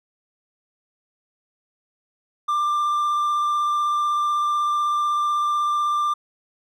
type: tone with vibrato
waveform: triangle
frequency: 1187 Hz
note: D6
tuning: 18 cents sharp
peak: -17 dBFS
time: 2.48-6.14 s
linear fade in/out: 10 ms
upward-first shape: sine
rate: 16 Hz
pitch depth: 10 cents each way
effects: none